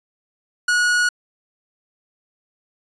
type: tone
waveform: 45% pulse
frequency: 1456 Hz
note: F#6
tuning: 28 cents flat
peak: -15 dBFS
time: 0.68-1.09 s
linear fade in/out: 5 ms
effects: resampled to 22050 Hz